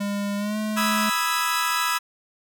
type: tone with pitch glide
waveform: square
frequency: 202.4 to 214.3 Hz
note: G#3 to A3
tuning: -44 to -45 cents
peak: -25 dBFS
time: 0-1.1 s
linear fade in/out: 10 ms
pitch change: +99 cents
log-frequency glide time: 0.37-0.58 s
type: chord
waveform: sawtooth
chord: E major seventh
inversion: second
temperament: equal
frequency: 987.8 / 1244.5 / 1318.5 / 1661.2 Hz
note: B5 / D#6 / E6 / G#6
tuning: 0 / 0 / 0 / 0 cents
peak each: -23 / -25 / -22 / -25 dBFS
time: 0.76-1.99 s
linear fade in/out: 20 ms
effects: none